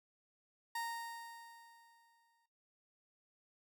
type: tone with exponential decay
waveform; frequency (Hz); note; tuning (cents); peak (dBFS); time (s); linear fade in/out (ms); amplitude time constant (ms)
30% pulse; 928; A#5; -8; -35; 0.75-2.46; 5; 370
effects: noise-tail reverb RT60 0.4 s tail -19 dB re dry